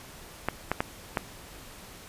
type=clicks; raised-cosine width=0.5 ms; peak=-10 dBFS; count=4; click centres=0.486 / 0.716 / 0.805 / 1.172 s; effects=pink hiss -47 dBFS RMS until 2.08 s + resampled to 32000 Hz